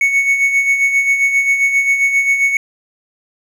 triangle tone with tremolo, 2217 Hz, C#7, in tune, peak -7 dBFS, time 0.01-2.57 s, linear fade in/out 2 ms, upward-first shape sine, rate 7.5 Hz, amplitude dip 55%, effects none

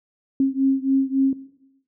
sine beating tone pair, 267.6 / 271.2 Hz, C4 / C#4, +39 / -38 cents, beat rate 3.6 Hz, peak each -20 dBFS, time 0.4-1.33 s, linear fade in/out 2 ms, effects noise-tail reverb RT60 0.9 s tail -17 dB re dry

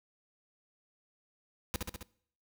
pink noise with echo, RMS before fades -33 dBFS, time 1.74-1.76 s, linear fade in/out 0 ms, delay 67 ms, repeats 4, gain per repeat -3 dB, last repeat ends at 2.028 s, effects noise-tail reverb RT60 0.6 s tail -21 dB re dry

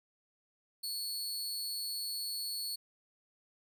sawtooth tone with amplitude modulation, 4400 Hz, C#8, 14 cents flat, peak -31 dBFS, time 0.83-2.76 s, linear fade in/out 10 ms, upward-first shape sine, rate 284 Hz, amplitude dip 50%, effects none

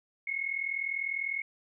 sine tone pair together, 2162 / 2202 Hz, C#7 / C#7, -44 / -12 cents, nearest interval unison, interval 32 cents, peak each -33 / -34 dBFS, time 0.27-1.42 s, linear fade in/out 5 ms, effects none

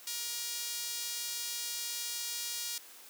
sawtooth tone with high-pass filter, 473.8 Hz, A#4, 28 cents sharp, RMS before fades -38 dBFS, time 0.07-2.78 s, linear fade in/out 2 ms, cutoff 4800 Hz, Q 0.94, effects white hiss -53 dBFS RMS until 3.09 s + high-pass 300 Hz 12 dB/octave

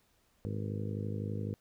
harmonic tone with a mistuned harmonic, 51.91 Hz, G#1, in tune, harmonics 2 / 3 / 4 / 5 / 6 / 7 / 8 / 9 / 10, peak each -36 / -43 / -41 / -46 / -48 / -50 / -48 / -47 / -53 dBFS, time 0.45-1.54 s, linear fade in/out 0 ms, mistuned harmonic 10, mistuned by -60 cents, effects pink hiss -71 dBFS RMS until 1.6 s

